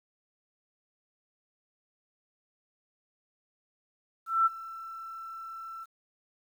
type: tone with ADSR envelope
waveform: sine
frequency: 1337 Hz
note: E6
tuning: 24 cents sharp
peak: -19 dBFS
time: 4.26-5.86 s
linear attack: 200 ms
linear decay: 23 ms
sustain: -20 dB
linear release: 31 ms
effects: 10-bit